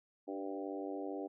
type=harmonic tone with a mistuned harmonic; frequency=98 Hz; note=G2; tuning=in tune; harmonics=3 / 4 / 5 / 6 / 7 / 8; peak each=-42 / -44 / -46 / -48 / -49 / -50 dBFS; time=0.27-1.28 s; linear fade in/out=20 ms; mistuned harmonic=4; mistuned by=-22 cents; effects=none